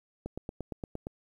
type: click train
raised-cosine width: 2 ms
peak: -23 dBFS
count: 8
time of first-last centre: 0.26-1.069 s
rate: 8.65 Hz
effects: 10-bit